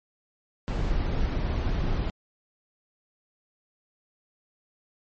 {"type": "noise", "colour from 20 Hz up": "brown", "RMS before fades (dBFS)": -26, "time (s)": [0.68, 2.1], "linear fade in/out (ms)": 0, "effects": ["low-pass 5000 Hz 12 dB/octave", "MP3 32 kbps"]}